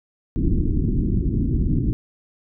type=low-pass noise; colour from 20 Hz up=pink; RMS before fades=-20 dBFS; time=0.36-1.93 s; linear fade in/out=0 ms; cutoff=340 Hz; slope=48 dB/octave; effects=none